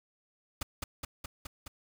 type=noise with echo; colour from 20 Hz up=pink; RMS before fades=-34 dBFS; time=0.61-0.63 s; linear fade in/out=5 ms; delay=210 ms; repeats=5; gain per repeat=-2 dB; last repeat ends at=1.68 s; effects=none